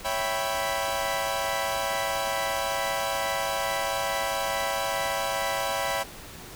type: chord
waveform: sawtooth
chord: C# half-diminished seventh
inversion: none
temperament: equal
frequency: 554.4 / 659.3 / 784 / 987.8 Hz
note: C#5 / E5 / G5 / B5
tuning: 0 / 0 / 0 / 0 cents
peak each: -28 dBFS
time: 0.04-6.04 s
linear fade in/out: 20 ms
effects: pink hiss -43 dBFS RMS until 6.55 s